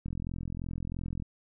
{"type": "click train", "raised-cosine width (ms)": 5, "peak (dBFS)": -24, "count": 51, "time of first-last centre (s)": [0.06, 1.223], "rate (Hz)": 43, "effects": []}